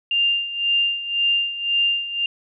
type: tone with tremolo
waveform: sine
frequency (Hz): 2796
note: F7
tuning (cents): +1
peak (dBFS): -15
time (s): 0.11-2.26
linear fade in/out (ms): 2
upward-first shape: sine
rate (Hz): 1.9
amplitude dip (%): 75
effects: none